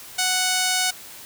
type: tone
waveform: 5% pulse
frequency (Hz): 740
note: F#5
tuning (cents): 0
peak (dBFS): -8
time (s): 0.18-0.91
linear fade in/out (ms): 10
effects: white hiss -41 dBFS RMS until 1.25 s